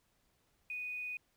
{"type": "tone with quantisation", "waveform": "sine", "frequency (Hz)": 2481, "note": "D#7", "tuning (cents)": -6, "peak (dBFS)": -38, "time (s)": [0.7, 1.17], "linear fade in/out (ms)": 2, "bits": 11, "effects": ["pink hiss -75 dBFS RMS until 1.36 s"]}